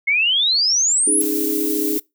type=exponential sweep; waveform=sine; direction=up; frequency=2136 to 11320 Hz; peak=-14 dBFS; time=0.07-1.22 s; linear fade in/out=10 ms
type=chord; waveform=sine; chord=C# suspended second; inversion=none; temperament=just; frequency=277.2 / 311.8 / 415.8 Hz; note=C#4 / D#4 / G#4; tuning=0 / +4 / +2 cents; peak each=-27 / -22 / -24 dBFS; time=1.07-1.98 s; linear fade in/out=5 ms
type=noise; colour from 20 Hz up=violet; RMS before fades=-24 dBFS; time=1.2-2 s; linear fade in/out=10 ms
effects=noise-tail reverb RT60 0.2 s tail -23 dB re dry